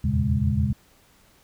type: tone cluster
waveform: sine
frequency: 79.4 / 86.4 / 118.1 / 136.3 / 205.6 Hz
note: D#2 / F2 / A#2 / C#3 / G#3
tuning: +36 / -18 / +23 / -29 / -17 cents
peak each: -26 dBFS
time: 0.04-0.73 s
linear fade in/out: 5 ms
effects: pink hiss -58 dBFS RMS until 1.43 s